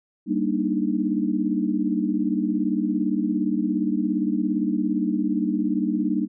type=chord; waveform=sine; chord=Eb major seventh; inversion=first; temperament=equal; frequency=196 / 233.1 / 293.7 / 311.1 Hz; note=G3 / Bb3 / D4 / Eb4; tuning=0 / 0 / 0 / 0 cents; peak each=-26 dBFS; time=0.26-6.28 s; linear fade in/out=50 ms; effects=none